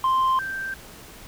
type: tone pair in turn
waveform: sine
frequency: 1046.5 / 1568 Hz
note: C6 / G6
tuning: 0 / 0 cents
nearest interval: perfect fifth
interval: 700 cents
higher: second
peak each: -15 / -27 dBFS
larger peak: first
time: 0.04-0.39 / 0.39-0.74 s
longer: neither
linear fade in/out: 2 ms
effects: tanh soft clip ceiling -17 dBFS + pink hiss -44 dBFS RMS until 1.27 s